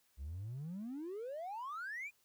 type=exponential sweep; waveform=triangle; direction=up; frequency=62.8 to 2500 Hz; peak=-38 dBFS; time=0.17-2.11 s; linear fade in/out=50 ms; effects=tanh soft clip ceiling -37 dBFS + white hiss -74 dBFS RMS until 2.24 s